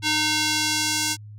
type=tone with band-pass filter sweep; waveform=square; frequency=306.4 Hz; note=D#4; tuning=27 cents flat; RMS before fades=-23 dBFS; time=0.02-1.17 s; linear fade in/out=50 ms; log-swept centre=3800 to 6500 Hz; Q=1.1; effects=added 105 Hz sine -38 dBFS peak until 1.38 s